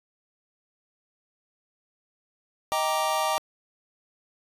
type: chord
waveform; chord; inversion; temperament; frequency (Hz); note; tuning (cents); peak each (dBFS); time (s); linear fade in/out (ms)
square; Eb major seventh; none; equal with one note detuned; 628 / 784 / 932.3 / 1174.7; Eb5 / G5 / Bb5 / D6; +16 / 0 / 0 / 0; -30; 2.72-3.38; 0
effects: resampled to 32000 Hz